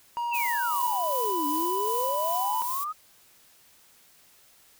triangle tone with pitch glide, 948 to 991.7 Hz, A#5 to B5, +29 to +7 cents, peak -25 dBFS, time 0.17-2.62 s, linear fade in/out 0 ms, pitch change +78 cents, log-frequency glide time 0.58-1.05 s
sine exponential two-way sweep, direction down then up, 2794 to 286.5 to 1282 Hz, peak -29 dBFS, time 0.31-2.93 s, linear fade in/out 20 ms, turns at 1.47 s
violet noise with tremolo, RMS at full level -33 dBFS, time 0.33-2.85 s, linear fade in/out 20 ms, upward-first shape sine, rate 2.6 Hz, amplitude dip 30%
effects white hiss -58 dBFS RMS until 4.79 s

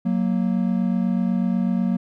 triangle tone pair together, 185 / 233.1 Hz, F#3 / A#3, 0 / 0 cents, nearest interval major third, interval 400 cents, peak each -19 / -20 dBFS, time 0.05-1.97 s, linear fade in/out 10 ms, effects none

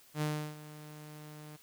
sawtooth tone with ADSR envelope, 151.4 Hz, D#3, 47 cents flat, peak -26 dBFS, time 0.14-1.57 s, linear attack 76 ms, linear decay 330 ms, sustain -17 dB, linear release 16 ms, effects white hiss -61 dBFS RMS until 1.62 s

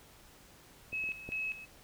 sine tone with tremolo, 2575 Hz, E7, 41 cents flat, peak -33 dBFS, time 0.92-1.66 s, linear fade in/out 20 ms, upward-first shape square, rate 2.5 Hz, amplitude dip 75%
clicks, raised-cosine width 2 ms, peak -35 / -39 / -39 / -29 dBFS, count 4, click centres 0.929 / 1.04 / 1.09 / 1.29 s
effects pink hiss -58 dBFS RMS until 1.83 s

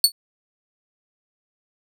sawtooth tone with exponential decay, 4435 Hz, C#8, in tune, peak -5 dBFS, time 0.04-0.12 s, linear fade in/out 2 ms, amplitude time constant 17 ms, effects none

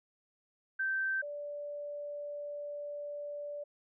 sine tone pair in turn, 1556 / 582.8 Hz, G6 / D5, -13 / -13 cents, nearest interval octave + perfect fourth, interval 1700 cents, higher first, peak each -30 / -38 dBFS, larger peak first, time 0.79-1.22 / 1.22-3.64 s, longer second, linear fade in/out 10 ms, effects none

